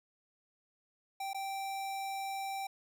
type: tone with dropouts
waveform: square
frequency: 781 Hz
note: G5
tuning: 7 cents flat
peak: -37 dBFS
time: 1.2-2.67 s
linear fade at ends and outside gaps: 5 ms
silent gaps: 1.333-1.345 s
effects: none